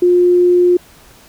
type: tone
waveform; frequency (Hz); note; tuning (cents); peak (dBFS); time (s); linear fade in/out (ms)
sine; 355.5; F4; +31; -7; 0.02-0.77; 5
effects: pink hiss -44 dBFS RMS until 1.28 s